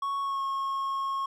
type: tone with pitch glide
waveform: triangle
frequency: 1108.7 to 1088.4 Hz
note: C#6 to C#6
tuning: 0 to -32 cents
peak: -26 dBFS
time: 0.02-1.26 s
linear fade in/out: 5 ms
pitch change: -32 cents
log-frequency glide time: 0.21-0.42 s
effects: none